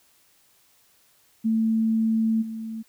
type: tone with level steps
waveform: sine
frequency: 222.9 Hz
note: A3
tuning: 23 cents sharp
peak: -19 / -30 dBFS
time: 1.44-2.83 s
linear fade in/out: 20 ms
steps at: 2.41 s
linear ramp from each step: 20 ms
effects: white hiss -61 dBFS RMS until 2.88 s